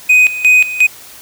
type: tone with tremolo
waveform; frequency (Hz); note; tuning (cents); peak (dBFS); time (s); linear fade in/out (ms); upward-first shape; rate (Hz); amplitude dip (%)
triangle; 2500; D#7; +8; -3; 0.09-0.87; 10; square; 2.8; 80
effects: white hiss -36 dBFS RMS until 1.21 s